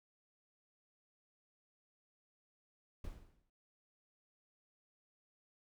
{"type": "noise with exponential decay", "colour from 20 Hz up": "brown", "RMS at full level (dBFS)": -43, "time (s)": [3.04, 3.5], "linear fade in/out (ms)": 5, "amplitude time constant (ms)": 99, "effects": []}